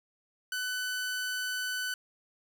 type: tone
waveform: sawtooth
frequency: 1500 Hz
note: F#6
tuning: 23 cents sharp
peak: -28 dBFS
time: 0.52-1.94 s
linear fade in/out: 2 ms
effects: none